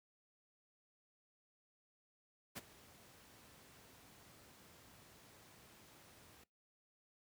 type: noise with ADSR envelope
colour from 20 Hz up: pink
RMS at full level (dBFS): -43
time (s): 2.55-6.44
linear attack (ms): 24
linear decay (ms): 25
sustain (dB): -19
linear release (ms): 6
effects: noise-tail reverb RT60 0.2 s tail -22 dB re dry + high-pass 80 Hz 12 dB/octave